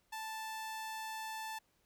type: tone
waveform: sawtooth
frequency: 880 Hz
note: A5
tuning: in tune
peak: -37 dBFS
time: 0.12-1.59 s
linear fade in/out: 10 ms
effects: pink hiss -75 dBFS RMS until 1.85 s